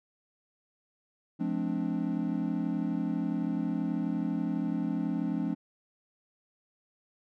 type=chord; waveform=triangle; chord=D half-diminished seventh; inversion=first; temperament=equal with one note detuned; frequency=174.61 / 213 / 261.6 / 293.7 Hz; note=F3 / Ab3 / C4 / D4; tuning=0 / +44 / 0 / 0 cents; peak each=-32 dBFS; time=1.39-5.55 s; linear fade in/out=20 ms; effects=none